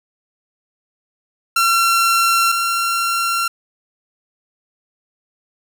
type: tone pair in turn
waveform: sawtooth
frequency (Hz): 1361 / 1368.2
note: F6 / F6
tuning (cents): -45 / -36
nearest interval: unison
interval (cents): 9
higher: second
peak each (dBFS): -9 / -13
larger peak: first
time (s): 1.56-2.52 / 2.52-3.48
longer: neither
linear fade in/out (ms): 5
effects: none